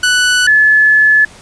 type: tone pair in turn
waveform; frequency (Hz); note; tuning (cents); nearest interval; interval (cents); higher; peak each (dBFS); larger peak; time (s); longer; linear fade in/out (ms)
sawtooth / sine; 1485 / 1723; F#6 / A6; +6 / -37; minor third; 257; second; -5; neither; 0.03-0.47 / 0.47-1.25; second; 5
effects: pink hiss -38 dBFS RMS until 1.41 s + resampled to 22050 Hz